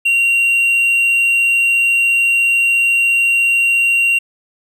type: tone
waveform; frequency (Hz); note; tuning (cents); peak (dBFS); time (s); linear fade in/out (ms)
triangle; 2757; F7; -23; -9; 0.05-4.19; 10
effects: none